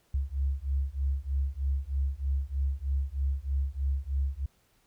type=beating tone pair; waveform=sine; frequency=67 / 70.2 Hz; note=C2 / C#2; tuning=+42 / +22 cents; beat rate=3.2 Hz; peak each=-30 / -30 dBFS; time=0.14-4.46 s; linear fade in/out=5 ms; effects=pink hiss -68 dBFS RMS until 4.86 s